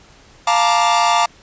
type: chord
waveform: 45% pulse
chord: Bb major seventh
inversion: second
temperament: equal with one note detuned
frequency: 698.5 / 880 / 940.4 / 1174.7 Hz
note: F5 / A5 / Bb5 / D6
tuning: 0 / 0 / +15 / 0 cents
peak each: -18 dBFS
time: 0.47-1.26 s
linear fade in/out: 5 ms
effects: pink hiss -47 dBFS RMS until 1.42 s + resampled to 16000 Hz